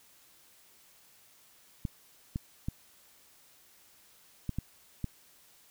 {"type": "clicks", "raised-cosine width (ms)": 5, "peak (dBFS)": -20, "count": 6, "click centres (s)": [1.852, 2.359, 2.685, 4.493, 4.586, 5.043], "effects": ["white hiss -61 dBFS RMS until 5.7 s"]}